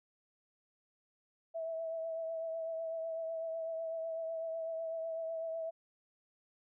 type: tone with vibrato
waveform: sine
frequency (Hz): 653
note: E5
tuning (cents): -17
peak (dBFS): -36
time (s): 1.54-5.71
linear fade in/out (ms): 20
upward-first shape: triangle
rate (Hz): 8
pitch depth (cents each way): 29
effects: none